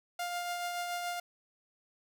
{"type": "tone with tremolo", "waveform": "sawtooth", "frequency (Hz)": 703, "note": "F5", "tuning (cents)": 11, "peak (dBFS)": -29, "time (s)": [0.19, 1.2], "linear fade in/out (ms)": 5, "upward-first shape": "triangle", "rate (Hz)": 7, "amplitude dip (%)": 35, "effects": []}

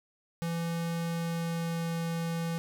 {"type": "tone with pitch glide", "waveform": "square", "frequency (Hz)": [167.8, 166.74], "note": ["E3", "E3"], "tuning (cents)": [31, 20], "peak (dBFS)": -31, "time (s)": [0.42, 2.58], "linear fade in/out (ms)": 0, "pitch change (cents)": -11, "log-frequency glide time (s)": [1.07, 1.93], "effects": []}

